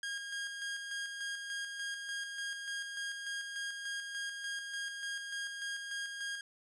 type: tone with tremolo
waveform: sawtooth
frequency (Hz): 1624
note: G#6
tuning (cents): -39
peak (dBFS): -33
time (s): 0.03-6.41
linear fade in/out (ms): 2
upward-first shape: square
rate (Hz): 3.4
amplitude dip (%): 40
effects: resampled to 22050 Hz